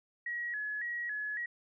sine tone with vibrato, 1800 Hz, A6, 39 cents sharp, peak -34 dBFS, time 0.26-1.46 s, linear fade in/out 5 ms, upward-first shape square, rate 1.8 Hz, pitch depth 100 cents each way, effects none

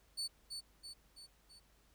35% pulse tone with echo, 4482 Hz, C#8, 18 cents sharp, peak -36 dBFS, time 0.17-0.28 s, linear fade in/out 20 ms, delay 330 ms, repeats 4, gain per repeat -5 dB, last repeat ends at 1.6 s, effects added 50 Hz sine -70 dBFS peak until 1.94 s + pink hiss -71 dBFS RMS until 1.94 s

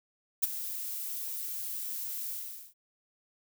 violet noise with ADSR envelope, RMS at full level -24 dBFS, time 0.42-2.74 s, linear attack 17 ms, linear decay 21 ms, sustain -13 dB, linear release 430 ms, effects none

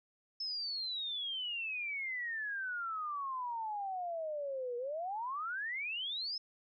sine exponential two-way sweep, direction down then up, 5274 to 474.2 to 5274 Hz, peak -36 dBFS, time 0.4-6.38 s, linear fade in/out 5 ms, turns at 4.77 s, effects none

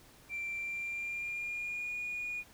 sine tone with pitch glide, 2354 to 2445 Hz, D7 to D#7, +3 to -31 cents, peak -34 dBFS, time 0.29-2.44 s, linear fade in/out 50 ms, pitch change +66 cents, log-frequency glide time 0.56-1.94 s, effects tanh soft clip ceiling -32 dBFS + pink hiss -59 dBFS RMS until 2.53 s

